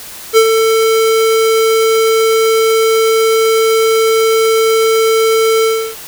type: tone with ADSR envelope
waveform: square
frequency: 446 Hz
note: A4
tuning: 23 cents sharp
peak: -3 dBFS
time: 0.33-5.96 s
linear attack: 42 ms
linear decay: 69 ms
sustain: -6 dB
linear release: 320 ms
effects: white hiss -30 dBFS RMS until 6.07 s